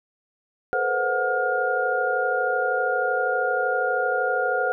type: tone cluster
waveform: sine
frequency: 433.6 / 484.3 / 517 / 732 / 1419 Hz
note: A4 / B4 / C5 / F#5 / F6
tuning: -25 / -34 / -21 / -19 / +27 cents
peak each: -30 / -30 / -26 / -26 / -25 dBFS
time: 0.73-4.72 s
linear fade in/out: 0 ms
effects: none